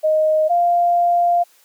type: tone pair in turn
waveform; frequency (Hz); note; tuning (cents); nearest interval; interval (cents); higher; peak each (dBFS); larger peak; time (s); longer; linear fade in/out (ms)
sine; 622.3 / 696.8; D#5 / F5; 0 / -4; major second; 196; second; -12; neither; 0.03-0.49 / 0.49-1.44; second; 20
effects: white hiss -54 dBFS RMS until 1.64 s + high-pass 400 Hz 12 dB/octave